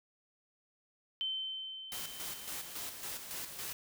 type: tone with exponential decay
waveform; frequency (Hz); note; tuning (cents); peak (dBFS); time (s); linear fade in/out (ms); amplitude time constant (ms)
sine; 3085; G7; -28; -32; 1.21-3.42; 0; 480
type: noise with tremolo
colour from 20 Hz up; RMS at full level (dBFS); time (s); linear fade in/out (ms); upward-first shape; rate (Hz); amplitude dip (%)
white; -41; 1.92-3.73; 0; square; 3.6; 50
effects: none